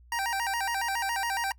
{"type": "tone with vibrato", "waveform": "25% pulse", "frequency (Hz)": 857, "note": "A5", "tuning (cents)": -46, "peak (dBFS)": -24, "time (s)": [0.12, 1.52], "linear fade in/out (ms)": 2, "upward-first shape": "square", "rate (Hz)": 7.2, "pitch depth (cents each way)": 160, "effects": ["noise-tail reverb RT60 0.1 s tail -25 dB re dry", "added 60 Hz sine -52 dBFS peak until 1.58 s"]}